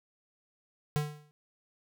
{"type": "tone with exponential decay", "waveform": "square", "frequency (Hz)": 149.2, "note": "D3", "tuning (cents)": 28, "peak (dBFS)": -25, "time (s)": [0.96, 1.31], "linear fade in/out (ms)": 0, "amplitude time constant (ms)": 74, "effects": []}